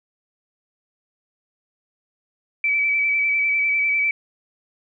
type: tone with vibrato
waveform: sine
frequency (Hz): 2305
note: D7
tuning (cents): -33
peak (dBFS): -17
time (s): 2.64-4.11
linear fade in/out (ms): 2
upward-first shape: square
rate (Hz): 10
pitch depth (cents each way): 20
effects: none